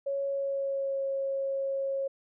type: tone with pitch glide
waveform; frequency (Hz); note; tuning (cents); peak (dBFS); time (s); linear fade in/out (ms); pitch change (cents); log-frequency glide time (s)
sine; 554.4 to 544.9; C#5 to C#5; 0 to -30; -28; 0.06-2.08; 10; -30; 0.26-1.03
effects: none